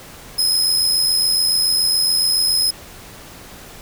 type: tone with amplitude modulation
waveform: sawtooth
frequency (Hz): 5110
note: D#8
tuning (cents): +45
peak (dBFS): -10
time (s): 0.38-2.71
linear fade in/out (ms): 10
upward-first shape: sine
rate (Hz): 87.1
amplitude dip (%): 45
effects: pink hiss -39 dBFS RMS until 3.81 s